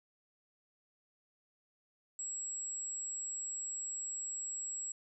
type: tone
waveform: sine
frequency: 7700 Hz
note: B8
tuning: 45 cents flat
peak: -38 dBFS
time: 2.19-4.92 s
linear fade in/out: 2 ms
effects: none